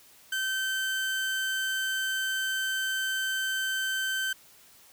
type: tone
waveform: 30% pulse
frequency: 1545 Hz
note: G6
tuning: 26 cents flat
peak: -25 dBFS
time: 0.32-4.33 s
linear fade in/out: 5 ms
effects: white hiss -56 dBFS RMS until 4.92 s